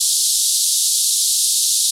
white band-pass noise, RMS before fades -17 dBFS, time 0-1.91 s, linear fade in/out 10 ms, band 3600 to 11000 Hz, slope 48 dB/octave, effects none

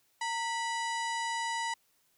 harmonic tone with a mistuned harmonic, 981 Hz, B5, 12 cents flat, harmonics 1 / 2 / 3 / 4 / 5 / 6 / 7 / 8 / 9 / 10, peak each -33 / -37 / -44 / -45 / -47 / -50 / -47 / -49 / -51 / -56 dBFS, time 0.21-1.74 s, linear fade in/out 5 ms, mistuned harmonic 1, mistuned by -110 cents, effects white hiss -71 dBFS RMS until 2.17 s

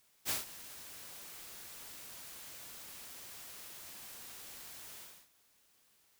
white noise with ADSR envelope, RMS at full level -33 dBFS, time 0.25-5.29 s, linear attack 46 ms, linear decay 150 ms, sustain -17 dB, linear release 310 ms, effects white hiss -70 dBFS RMS until 6.19 s

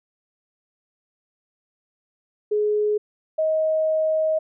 sine tone pair in turn, 420.4 / 629.9 Hz, G#4 / D#5, +21 / +21 cents, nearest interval perfect fifth, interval 700 cents, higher second, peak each -18 dBFS, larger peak neither, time 2.51-2.98 / 3.38-4.39 s, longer second, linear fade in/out 10 ms, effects none

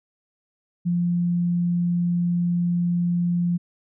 sine tone, 174.2 Hz, F3, 4 cents flat, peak -19 dBFS, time 0.85-3.58 s, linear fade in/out 20 ms, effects none

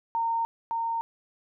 sine tone with echo, 918 Hz, A#5, 27 cents flat, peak -24 dBFS, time 0.15-0.45 s, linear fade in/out 0 ms, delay 560 ms, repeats 1, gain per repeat -2 dB, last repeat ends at 1.01 s, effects none

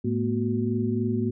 sine tone cluster, 109.4 / 218.5 / 242 / 369.8 Hz, A2 / A3 / B3 / F#4, -9 / -12 / -35 / -1 cents, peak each -28 / -29 / -27 / -30 dBFS, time 0.04-1.31 s, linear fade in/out 10 ms, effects none

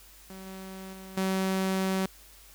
sawtooth tone with level steps, 190 Hz, F#3, 46 cents sharp, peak -38 / -36 / -39 / -22 dBFS, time 0.3-2.06 s, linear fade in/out 2 ms, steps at 0.46 / 0.93 / 1.17 s, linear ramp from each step 5 ms, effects added 50 Hz sine -56 dBFS peak until 2.54 s + white hiss -54 dBFS RMS until 2.54 s

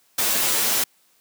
white noise with comb filter, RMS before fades -21 dBFS, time 0.18-0.84 s, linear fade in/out 5 ms, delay 8.9 ms, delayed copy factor +0.8, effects white hiss -61 dBFS RMS until 1.2 s + high-pass 150 Hz 12 dB/octave

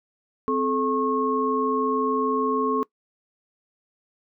sine tone cluster, 259.8 / 433.2 / 1088 Hz, C4 / A4 / C#6, -12 / -27 / -33 cents, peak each -26 / -24 / -25 dBFS, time 0.48-2.83 s, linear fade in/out 0 ms, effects noise-tail reverb RT60 0.1 s tail -22 dB re dry

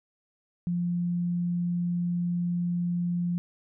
sine tone, 174.61 Hz, F3, in tune, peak -25 dBFS, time 0.67-3.38 s, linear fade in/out 0 ms, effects none

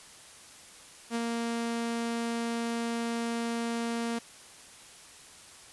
sawtooth tone with ADSR envelope, 232.7 Hz, A#3, 3 cents flat, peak -24 dBFS, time 1.1-4.19 s, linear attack 52 ms, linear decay 34 ms, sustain -2 dB, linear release 8 ms, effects white hiss -51 dBFS RMS until 5.72 s + resampled to 24000 Hz

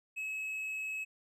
triangle tone, 2574 Hz, E7, 42 cents flat, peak -34 dBFS, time 0.16-1.05 s, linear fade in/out 20 ms, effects none

